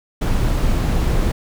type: noise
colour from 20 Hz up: brown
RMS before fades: -17 dBFS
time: 0.21-1.32 s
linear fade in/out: 10 ms
effects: none